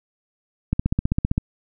click train, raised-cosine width 5 ms, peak -7 dBFS, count 11, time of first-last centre 0.73-1.379 s, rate 15.4 Hz, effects none

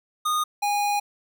square tone pair in turn, 1231 / 820.5 Hz, D#6 / G#5, -19 / -21 cents, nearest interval perfect fifth, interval 702 cents, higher first, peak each -22 dBFS, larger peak neither, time 0.25-0.44 / 0.62-1 s, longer second, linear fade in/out 10 ms, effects none

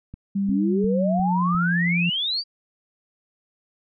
click train, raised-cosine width 5 ms, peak -24 dBFS, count 5, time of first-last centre 0.14-1.548 s, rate 2.84 Hz
sine tone with pitch glide, 197.8 to 173.19 Hz, G3 to F3, +16 to -14 cents, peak -20 dBFS, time 0.35-2.1 s, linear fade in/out 10 ms, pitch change -230 cents, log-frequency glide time 0.7-1.6 s
sine exponential sweep, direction up, 246.9 to 4788 Hz, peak -22 dBFS, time 0.47-2.44 s, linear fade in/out 50 ms
effects none

